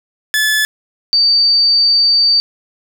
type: tone pair in turn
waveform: sawtooth / sine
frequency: 1727 / 4611 Hz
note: A6 / D8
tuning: -33 / -33 cents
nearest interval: octave + perfect fourth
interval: 1700 cents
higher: second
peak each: -8 dBFS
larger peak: neither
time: 0.34-0.65 / 1.13-2.4 s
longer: second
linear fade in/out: 0 ms
effects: 8-bit